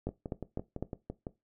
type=two click trains; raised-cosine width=2 ms; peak=-24 / -20 dBFS; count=8 / 4; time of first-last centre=0.09-1.268 / 0.07-0.826 s; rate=5.94 / 3.97 Hz; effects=noise-tail reverb RT60 0.2 s tail -17 dB re dry